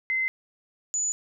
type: tone pair in turn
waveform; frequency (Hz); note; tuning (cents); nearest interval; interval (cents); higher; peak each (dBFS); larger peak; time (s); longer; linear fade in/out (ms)
sine; 2062 / 6936; C7 / A8; -26 / -26; octave + major sixth; 2100; second; -23 / -24; first; 0.1-0.28 / 0.94-1.12; neither; 0
effects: none